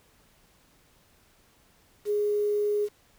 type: tone with quantisation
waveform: sine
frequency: 415.3 Hz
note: G#4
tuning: in tune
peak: -23 dBFS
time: 2.05-2.89 s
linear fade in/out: 50 ms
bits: 8
effects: pink hiss -62 dBFS RMS until 3.18 s